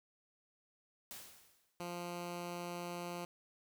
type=noise with exponential decay; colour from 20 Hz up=white; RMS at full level=-47 dBFS; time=1.11-1.85 s; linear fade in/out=0 ms; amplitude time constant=160 ms
type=tone; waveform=10% pulse; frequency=174.61 Hz; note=F3; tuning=in tune; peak=-33 dBFS; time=1.8-3.25 s; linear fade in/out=2 ms
effects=none